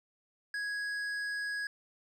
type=tone with hard clipping; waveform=sine; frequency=1662 Hz; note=G#6; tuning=1 cent sharp; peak=-35 dBFS; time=0.54-1.67 s; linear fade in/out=2 ms; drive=8 dB; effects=none

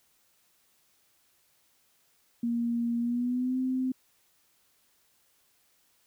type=tone with pitch glide; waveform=sine; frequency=235.3 to 258.1 Hz; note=A#3 to C4; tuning=+16 to -23 cents; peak=-26 dBFS; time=2.43-3.92 s; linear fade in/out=5 ms; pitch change=+161 cents; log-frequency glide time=2.99-3.58 s; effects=white hiss -68 dBFS RMS until 6.06 s

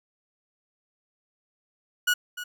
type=tone with echo; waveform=30% pulse; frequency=1458 Hz; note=F#6; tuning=26 cents flat; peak=-17 dBFS; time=2.07-2.14 s; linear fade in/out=10 ms; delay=300 ms; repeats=1; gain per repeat=-13 dB; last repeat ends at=2.44 s; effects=none

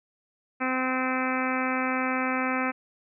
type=harmonic tone; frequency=258 Hz; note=C4; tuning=24 cents flat; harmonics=1 / 2 / 3 / 4 / 5 / 6 / 7 / 8 / 9 / 10; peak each=-29 / -34 / -34 / -35 / -32 / -35 / -37 / -36 / -35 / -39 dBFS; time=0.6-2.72 s; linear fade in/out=20 ms; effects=none

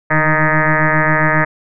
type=tone with frequency modulation; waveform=sine; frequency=932.3 Hz; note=A#5; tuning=in tune; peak=-10 dBFS; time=0.1-1.45 s; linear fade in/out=10 ms; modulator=156 Hz; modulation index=6.7; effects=none

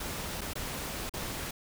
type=noise with dropouts; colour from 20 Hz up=pink; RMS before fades=-37 dBFS; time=0-1.51 s; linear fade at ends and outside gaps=5 ms; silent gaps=0.41-0.414 / 0.535-0.554 / 1.095-1.137 s; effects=none

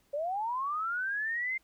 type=linear sweep; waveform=sine; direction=up; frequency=551 to 2116 Hz; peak=-30 dBFS; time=0.13-1.58 s; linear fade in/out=10 ms; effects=pink hiss -69 dBFS RMS until 1.63 s

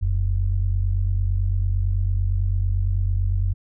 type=tone pair together; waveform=sine; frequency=43.55 / 92.5 Hz; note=F1 / F#2; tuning=-4 / 0 cents; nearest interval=octave + minor second; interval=1304 cents; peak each=-21 dBFS; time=0.01-3.54 s; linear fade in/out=20 ms; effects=none

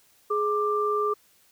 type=tone pair together; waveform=sine; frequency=419.3 / 1183.1 Hz; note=G#4 / D6; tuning=+17 / +12 cents; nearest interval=octave + tritone; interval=1795 cents; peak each=-25 dBFS; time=0.3-1.14 s; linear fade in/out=10 ms; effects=white hiss -61 dBFS RMS until 1.51 s

